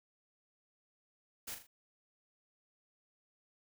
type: noise with echo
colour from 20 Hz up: white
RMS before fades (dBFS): -43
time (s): 1.47-1.55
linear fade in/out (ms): 10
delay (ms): 40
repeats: 3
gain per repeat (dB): -7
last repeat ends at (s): 1.67
effects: none